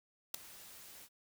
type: noise with ADSR envelope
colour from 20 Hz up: white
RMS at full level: -32 dBFS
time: 0.34-1.09 s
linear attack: 5 ms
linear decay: 3 ms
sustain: -22 dB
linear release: 55 ms
effects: none